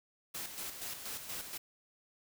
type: noise with tremolo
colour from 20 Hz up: white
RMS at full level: -41 dBFS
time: 0.34-1.58 s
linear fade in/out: 10 ms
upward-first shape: square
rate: 4.2 Hz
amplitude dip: 50%
effects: none